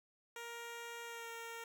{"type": "tone with pitch glide", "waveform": "10% pulse", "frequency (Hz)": [468.8, 461.5], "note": ["A#4", "A#4"], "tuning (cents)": [10, -17], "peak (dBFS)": -37, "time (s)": [0.36, 1.64], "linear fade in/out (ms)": 2, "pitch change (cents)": -27, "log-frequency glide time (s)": [1.04, 1.29], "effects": []}